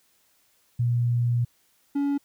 sine / triangle tone pair in turn, 120 / 282.8 Hz, B2 / C#4, -49 / +35 cents, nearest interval octave + minor third, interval 1484 cents, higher second, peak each -20 dBFS, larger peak neither, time 0.79-1.45 / 1.95-2.18 s, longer first, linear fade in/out 10 ms, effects white hiss -65 dBFS RMS until 2.24 s

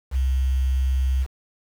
sine tone with quantisation, 65.4 Hz, C2, in tune, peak -18 dBFS, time 0.11-1.27 s, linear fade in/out 50 ms, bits 7, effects none

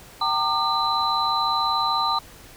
sine tone cluster, 773 / 918 / 1197 / 4013 Hz, G5 / A#5 / D6 / B7, -24 / -27 / +33 / +27 cents, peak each -29 / -25 / -23 / -26 dBFS, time 0.21-2.19 s, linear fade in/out 5 ms, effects pink hiss -46 dBFS RMS until 2.56 s

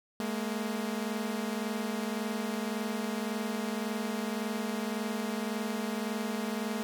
sawtooth tone pair together, 210.1 / 231.9 Hz, G#3 / A#3, +20 / -9 cents, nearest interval major second, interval 171 cents, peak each -30 / -31 dBFS, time 0.2-6.83 s, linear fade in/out 0 ms, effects none

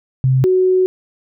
sine tone pair in turn, 130.81 / 371 Hz, C3 / F#4, 0 / +5 cents, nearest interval octave + tritone, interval 1805 cents, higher second, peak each -10 dBFS, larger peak neither, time 0.24-0.44 / 0.44-0.86 s, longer second, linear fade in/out 0 ms, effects none

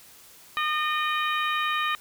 harmonic tone with a mistuned harmonic, 610 Hz, D#5, 34 cents flat, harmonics 2 / 3 / 4 / 5 / 6, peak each -26 / -30 / -32 / -34 / -36 dBFS, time 0.57-1.95 s, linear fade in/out 0 ms, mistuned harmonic 6, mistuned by +54 cents, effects white hiss -51 dBFS RMS until 2 s

